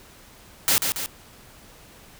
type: noise with echo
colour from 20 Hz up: white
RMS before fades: -19 dBFS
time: 0.68-0.78 s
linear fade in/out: 0 ms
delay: 140 ms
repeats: 2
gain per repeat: -5 dB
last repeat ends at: 1.06 s
effects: pink hiss -49 dBFS RMS until 2.19 s